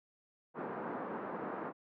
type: band-pass noise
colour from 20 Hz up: pink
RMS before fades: -41 dBFS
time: 0.54-1.73 s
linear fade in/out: 50 ms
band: 200 to 1400 Hz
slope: 24 dB/octave
effects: none